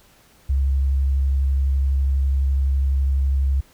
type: tone with vibrato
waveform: sine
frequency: 67.9 Hz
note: C#2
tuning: 35 cents flat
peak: -16 dBFS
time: 0.49-3.61 s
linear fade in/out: 10 ms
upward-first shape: sine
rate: 12 Hz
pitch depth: 17 cents each way
effects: pink hiss -54 dBFS RMS until 3.73 s